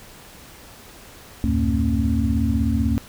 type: tone cluster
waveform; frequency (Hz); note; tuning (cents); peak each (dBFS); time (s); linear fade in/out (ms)
sine; 74.2 / 90.3 / 110 / 226 / 271; D2 / F#2 / A2 / A3 / C#4; +18 / -42 / 0 / +47 / -39; -22 / -27 / -26 / -22 / -25; 1.44-2.98; 0
effects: pink hiss -44 dBFS RMS until 3.08 s